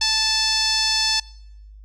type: tone with low-pass filter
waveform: 5% pulse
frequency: 877 Hz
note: A5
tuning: 6 cents flat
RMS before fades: -20 dBFS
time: 0.01-1.2 s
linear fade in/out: 5 ms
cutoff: 5100 Hz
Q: 3.8
effects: noise-tail reverb RT60 0.8 s tail -24 dB re dry + added 51 Hz sine -40 dBFS peak until 1.84 s